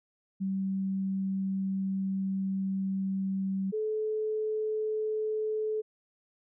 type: tone pair in turn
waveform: sine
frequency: 192.5 / 432.1 Hz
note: G3 / A4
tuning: -31 / -31 cents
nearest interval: octave + major second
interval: 1400 cents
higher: second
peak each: -28 dBFS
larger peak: neither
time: 0.4-3.72 / 3.72-5.82 s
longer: first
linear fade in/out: 20 ms
effects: none